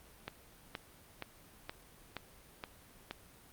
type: click train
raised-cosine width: 0.3 ms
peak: -23 dBFS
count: 7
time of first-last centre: 0.28-3.11 s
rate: 2.12 Hz
effects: pink hiss -59 dBFS RMS until 3.52 s + Opus 32 kbps